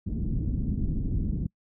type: low-pass noise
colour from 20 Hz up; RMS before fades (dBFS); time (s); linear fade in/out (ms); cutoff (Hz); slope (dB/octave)
pink; -28; 0.06-1.47; 10; 260; 24
effects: noise-tail reverb RT60 0.1 s tail -26 dB re dry